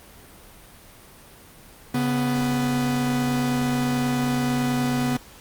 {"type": "tone pair together", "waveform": "45% pulse", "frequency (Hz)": [138.59, 247.9], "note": ["C#3", "B3"], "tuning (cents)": [0, 7], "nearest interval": "minor seventh", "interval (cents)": 1007, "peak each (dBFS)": [-27, -22], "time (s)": [1.94, 5.17], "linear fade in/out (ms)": 5, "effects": ["pink hiss -47 dBFS RMS until 5.4 s", "Opus 32 kbps"]}